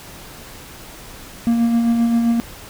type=tone with tremolo; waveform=triangle; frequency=233.1 Hz; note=A#3; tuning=in tune; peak=-10 dBFS; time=1.47-2.4 s; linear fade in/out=0 ms; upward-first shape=sine; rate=7.6 Hz; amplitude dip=35%; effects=pink hiss -38 dBFS RMS until 2.69 s